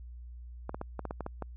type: clicks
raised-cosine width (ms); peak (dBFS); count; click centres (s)
1; -22; 9; 0.694 / 0.745 / 0.814 / 0.993 / 1.053 / 1.109 / 1.207 / 1.264 / 1.423
effects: added 60 Hz sine -43 dBFS peak until 1.56 s